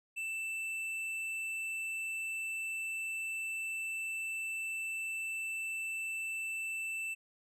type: tone with tanh clipping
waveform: sine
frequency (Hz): 2657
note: E7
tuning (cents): +13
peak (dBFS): -37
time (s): 0.16-7.15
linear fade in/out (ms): 20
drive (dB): 9
effects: none